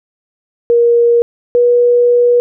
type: tone pair in turn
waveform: sine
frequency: 472.2 / 483.8 Hz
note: A#4 / B4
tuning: +22 / -36 cents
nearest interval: unison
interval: 42 cents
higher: second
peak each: -6 / -6 dBFS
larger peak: neither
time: 0.7-1.22 / 1.55-2.4 s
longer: second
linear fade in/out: 0 ms
effects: none